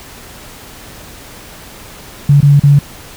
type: tone with dropouts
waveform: sine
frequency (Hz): 142.8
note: D3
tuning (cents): -48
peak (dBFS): -3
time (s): 2.29-2.79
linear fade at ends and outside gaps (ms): 5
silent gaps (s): 2.406-2.427 / 2.597-2.635
effects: pink hiss -34 dBFS RMS until 3.16 s